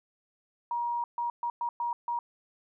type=tone bursts at uneven times; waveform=sine; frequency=950 Hz; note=A#5; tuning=33 cents sharp; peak=-28 dBFS; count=6; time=0.71-1.04 / 1.18-1.3 / 1.43-1.5 / 1.61-1.69 / 1.8-1.93 / 2.08-2.19 s; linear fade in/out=2 ms; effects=none